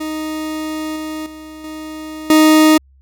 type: tone with level steps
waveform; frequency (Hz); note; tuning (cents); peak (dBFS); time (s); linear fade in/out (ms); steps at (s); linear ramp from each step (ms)
40% pulse; 311.1; D#4; 0; -20 / -22 / -31 / -26 / -6; 0-2.78; 10; 0.96 / 1.26 / 1.64 / 2.3; 2
effects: added 67 Hz sine -46 dBFS peak until 3.01 s

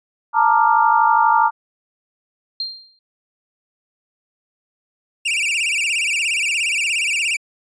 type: chord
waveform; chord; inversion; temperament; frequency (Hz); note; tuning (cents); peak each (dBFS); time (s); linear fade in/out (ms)
sine; Bb major seventh; third; equal with one note detuned; 880 / 932.3 / 1184.2 / 1396.9; A5 / Bb5 / D6 / F6; 0 / 0 / +14 / 0; -16 / -15 / -19 / -21; 0.33-1.51; 50
type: tone with exponential decay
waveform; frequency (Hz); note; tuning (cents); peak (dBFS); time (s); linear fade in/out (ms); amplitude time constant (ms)
sine; 4187; C8; 0; -19; 2.6-2.99; 2; 84
type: tone with vibrato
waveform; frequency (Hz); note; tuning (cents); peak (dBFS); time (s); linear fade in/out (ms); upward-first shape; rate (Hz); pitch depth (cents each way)
45% pulse; 2544; D#7; +38; -17; 5.25-7.37; 10; sine; 17; 190
effects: resampled to 22050 Hz

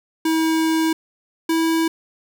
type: tone pair in turn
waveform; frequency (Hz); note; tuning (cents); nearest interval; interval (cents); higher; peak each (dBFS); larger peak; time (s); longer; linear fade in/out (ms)
square; 321.5 / 326.2; E4 / E4; -43 / -18; unison; 25; second; -17; neither; 0.25-0.93 / 1.49-1.88; first; 5
effects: none

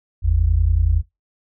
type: tone pair together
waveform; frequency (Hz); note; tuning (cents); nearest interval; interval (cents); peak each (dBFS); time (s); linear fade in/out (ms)
sine; 51.2 / 81.9; G#1 / E2; -24 / -11; minor sixth; 813; -16; 0.22-1.03; 50
effects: noise-tail reverb RT60 0.2 s tail -23 dB re dry

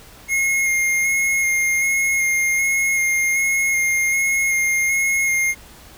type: tone with vibrato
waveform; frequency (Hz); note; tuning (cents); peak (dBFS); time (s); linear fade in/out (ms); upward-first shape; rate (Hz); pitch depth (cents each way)
square; 2144; C7; +42; -17; 0.28-5.55; 50; square; 1.3; 14
effects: added 60 Hz sine -51 dBFS peak until 5.97 s + pink hiss -44 dBFS RMS until 5.97 s

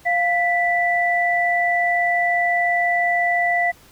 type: tone pair together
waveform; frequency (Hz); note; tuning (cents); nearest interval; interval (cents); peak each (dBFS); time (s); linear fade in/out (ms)
sine; 698.5 / 1975.7; F5 / B6; 0 / 0; octave + tritone; 1800; -19; 0.05-3.72; 20
effects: pink hiss -50 dBFS RMS until 3.91 s

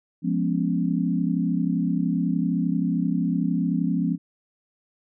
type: chord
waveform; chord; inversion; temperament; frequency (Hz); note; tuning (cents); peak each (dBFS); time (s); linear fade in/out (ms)
sine; C# dominant seventh; first; equal; 174.61 / 207.7 / 246.9 / 277.2; E#3 / G#3 / B3 / C#4; 0 / 0 / 0 / 0; -24 / -28 / -27 / -27; 0.22-4.18; 50
effects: none

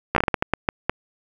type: slowing click train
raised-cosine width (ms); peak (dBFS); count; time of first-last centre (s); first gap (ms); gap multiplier
0.5; -3; 11; 0.15-0.896; 13; 1.36
effects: 7-bit

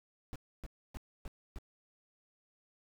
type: noise bursts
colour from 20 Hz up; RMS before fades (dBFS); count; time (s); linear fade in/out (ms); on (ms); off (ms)
brown; -42; 5; 0.33-1.585; 0; 27; 280
effects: none

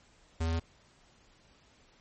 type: tone with pitch steps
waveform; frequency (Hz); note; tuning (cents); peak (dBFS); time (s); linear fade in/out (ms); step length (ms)
square; 81.6 / 82.17 / 82.74; E2 / E2 / E2; -17 / -5 / +7; -29; 0.4-0.598; 10; 66
effects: pink hiss -63 dBFS RMS until 2 s + MP3 32 kbps

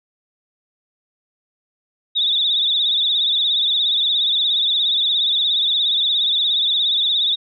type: tone with vibrato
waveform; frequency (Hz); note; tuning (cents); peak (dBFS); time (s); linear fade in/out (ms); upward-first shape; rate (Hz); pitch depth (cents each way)
sine; 3628; A#7; -48; -15; 2.15-7.36; 20; sine; 17; 89
effects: none

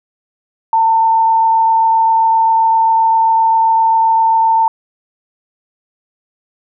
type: tone with frequency modulation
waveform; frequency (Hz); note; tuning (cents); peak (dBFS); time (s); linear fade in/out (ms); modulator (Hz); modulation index
sine; 900; A5; +39; -8; 0.73-4.68; 2; 27.6; 0.39
effects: none

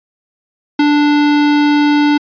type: tone with ADSR envelope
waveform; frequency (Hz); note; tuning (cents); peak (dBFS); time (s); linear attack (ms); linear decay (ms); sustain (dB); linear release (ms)
square; 293.7; D4; 0; -7; 0.79-2.18; 6; 19; -2; 11
effects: resampled to 11025 Hz

